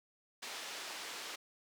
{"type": "band-pass noise", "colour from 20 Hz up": "white", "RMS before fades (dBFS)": -45, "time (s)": [0.42, 1.36], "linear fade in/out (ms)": 10, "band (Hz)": [360, 5000], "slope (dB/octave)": 12, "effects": []}